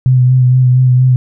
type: tone with vibrato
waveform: sine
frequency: 127.2 Hz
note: C3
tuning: 48 cents flat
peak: -5 dBFS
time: 0.06-1.16 s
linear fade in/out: 0 ms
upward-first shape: sine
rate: 4.3 Hz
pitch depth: 26 cents each way
effects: none